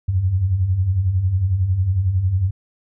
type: beating tone pair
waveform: sine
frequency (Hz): 84.7 / 95.7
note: E2 / G2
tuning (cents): +48 / -41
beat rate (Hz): 11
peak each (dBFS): -24 / -16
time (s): 0.08-2.51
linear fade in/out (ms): 10
effects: none